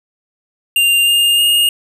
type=tone with pitch steps; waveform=square; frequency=2792 / 2818 / 2844 Hz; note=F7 / F7 / F7; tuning=-1 / +15 / +31 cents; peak=-10 dBFS; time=0.76-1.69 s; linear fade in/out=2 ms; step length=310 ms; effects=none